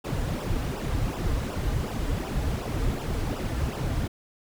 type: noise with flanger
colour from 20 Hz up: brown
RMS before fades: -28 dBFS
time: 0.04-4.08 s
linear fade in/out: 10 ms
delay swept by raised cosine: 0.46 to 5.56 ms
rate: 2.7 Hz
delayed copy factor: -0.8
effects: none